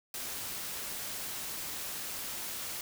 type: noise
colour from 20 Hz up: white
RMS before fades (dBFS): -39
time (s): 0.14-2.81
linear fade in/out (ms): 2
effects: none